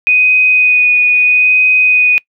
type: tone with vibrato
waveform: sine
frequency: 2489 Hz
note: D#7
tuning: in tune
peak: -6 dBFS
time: 0.07-2.18 s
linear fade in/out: 0 ms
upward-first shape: sine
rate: 0.77 Hz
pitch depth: 13 cents each way
effects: noise-tail reverb RT60 0.1 s tail -25 dB re dry